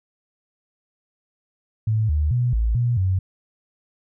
sine tone with pitch steps, 109.4 / 75.3 / 122.5 / 55.9 / 120.5 / 93.7 Hz, A2 / D2 / B2 / A1 / B2 / F#2, -9 / +44 / -14 / +28 / -42 / +22 cents, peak -17 dBFS, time 1.87-3.19 s, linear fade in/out 5 ms, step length 220 ms, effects none

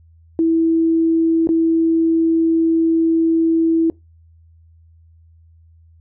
sine tone with dropouts, 327.5 Hz, E4, 11 cents flat, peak -12 dBFS, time 0.39-3.9 s, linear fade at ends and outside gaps 1 ms, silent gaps 1.472-1.49 s, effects noise-tail reverb RT60 0.2 s tail -23 dB re dry + added 82 Hz sine -46 dBFS peak until 6 s

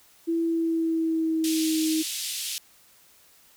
sine tone with pitch glide, 332.2 to 315.7 Hz, E4 to D#4, +13 to +25 cents, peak -22 dBFS, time 0.27-2.03 s, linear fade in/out 20 ms, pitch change -88 cents, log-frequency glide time 0.4-1.81 s
pink band-pass noise, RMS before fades -32 dBFS, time 1.44-2.58 s, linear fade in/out 0 ms, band 3000 to 13000 Hz, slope 24 dB/octave
effects white hiss -57 dBFS RMS until 3.56 s

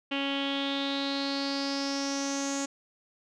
sawtooth tone with low-pass filter sweep, 277.2 Hz, C#4, in tune, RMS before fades -31 dBFS, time 0.11-2.66 s, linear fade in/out 10 ms, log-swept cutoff 2900 to 6900 Hz, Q 7, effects none

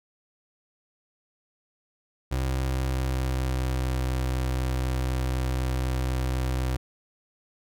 30% pulse tone with pitch glide, 65.41 to 63.99 Hz, C2 to C2, 0 to -38 cents, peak -22 dBFS, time 2.31-6.77 s, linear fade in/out 10 ms, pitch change -38 cents, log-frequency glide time 2.58-3.98 s, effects none

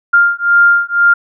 sine beating tone pair, 1399 / 1401 Hz, F6 / F6, +3 / +5 cents, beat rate 2 Hz, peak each -10 dBFS, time 0.13-1.14 s, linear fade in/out 10 ms, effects none

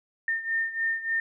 sine beating tone pair, 1814 / 1817.4 Hz, A#6 / A#6, -48 / -44 cents, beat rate 3.4 Hz, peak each -27 / -31 dBFS, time 0.28-1.2 s, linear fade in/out 2 ms, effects none

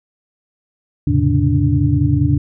sine tone cluster, 81.7 / 107 / 131.4 / 141.7 / 291.3 Hz, E2 / A2 / C3 / C#3 / D4, -15 / -48 / +8 / +38 / -14 cents, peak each -18 dBFS, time 1.07-2.38 s, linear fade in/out 5 ms, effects none

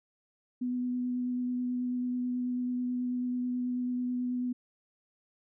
sine tone with vibrato, 248.2 Hz, B3, 9 cents sharp, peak -29 dBFS, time 0.61-4.53 s, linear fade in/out 10 ms, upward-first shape sine, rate 9.2 Hz, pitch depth 10 cents each way, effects none

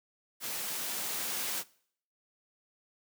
white noise with level ramp, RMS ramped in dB -37 to -34 dBFS, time 0.4-1.64 s, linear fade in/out 50 ms, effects noise-tail reverb RT60 0.6 s tail -22 dB re dry + high-pass 150 Hz 12 dB/octave

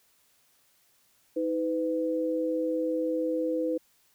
sine tone pair together, 318 / 502.6 Hz, D#4 / B4, +38 / +30 cents, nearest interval minor sixth, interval 792 cents, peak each -29 / -28 dBFS, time 1.36-3.78 s, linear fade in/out 10 ms, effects white hiss -66 dBFS RMS until 4.14 s

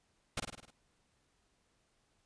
pink noise with echo, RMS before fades -35 dBFS, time 0.37-0.4 s, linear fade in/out 5 ms, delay 51 ms, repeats 6, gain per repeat -4 dB, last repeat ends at 0.706 s, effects pink hiss -75 dBFS RMS until 2.25 s + resampled to 22050 Hz

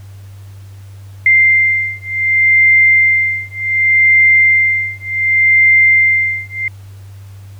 sine beating tone pair, 2093 / 2093.67 Hz, C7 / C7, 0 / +1 cents, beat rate 0.67 Hz, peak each -11 dBFS, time 1.26-6.68 s, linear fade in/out 2 ms, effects added 98 Hz sine -31 dBFS peak until 7.59 s + pink hiss -48 dBFS RMS until 7.59 s

